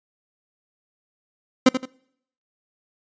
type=tone with echo; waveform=30% pulse; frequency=258.2 Hz; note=C4; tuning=23 cents flat; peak=-7 dBFS; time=1.66-1.69 s; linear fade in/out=5 ms; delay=83 ms; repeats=2; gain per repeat=-10 dB; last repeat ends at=1.856 s; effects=noise-tail reverb RT60 0.7 s tail -25 dB re dry + resampled to 16000 Hz